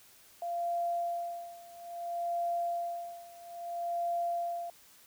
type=tone with tremolo; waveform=sine; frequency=690 Hz; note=F5; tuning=21 cents flat; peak=-29 dBFS; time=0.42-4.7 s; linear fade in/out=2 ms; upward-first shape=sine; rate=0.6 Hz; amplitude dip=90%; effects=white hiss -59 dBFS RMS until 5.06 s